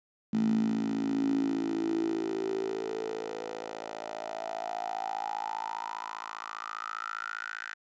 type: tone with high-pass filter sweep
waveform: 10% pulse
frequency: 55 Hz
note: A1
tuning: in tune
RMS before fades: -33 dBFS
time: 0.33-7.74 s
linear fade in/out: 5 ms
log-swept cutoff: 210 to 1600 Hz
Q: 9.5
effects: resampled to 16000 Hz